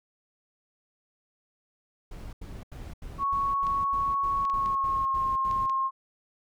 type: noise bursts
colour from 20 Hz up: brown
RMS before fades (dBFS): -40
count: 12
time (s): 2.11-5.663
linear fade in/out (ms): 5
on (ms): 220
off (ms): 83
type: tone with pitch glide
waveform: sine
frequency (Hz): 1108.7 to 1067.8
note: C#6 to C6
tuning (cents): 0 to +35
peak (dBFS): -24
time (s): 3.18-5.91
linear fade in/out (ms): 50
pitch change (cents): -65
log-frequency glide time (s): 4.4-5.28
type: clicks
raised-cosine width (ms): 0.2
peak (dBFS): -27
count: 6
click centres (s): 3.668 / 4.452 / 4.499 / 4.66 / 5.512 / 5.697
effects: none